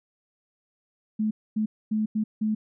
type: tone bursts at uneven times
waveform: sine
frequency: 215.6 Hz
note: A3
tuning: 35 cents flat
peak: -22 dBFS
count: 5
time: 1.19-1.31 / 1.56-1.66 / 1.91-2.06 / 2.15-2.24 / 2.41-2.55 s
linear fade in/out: 10 ms
effects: none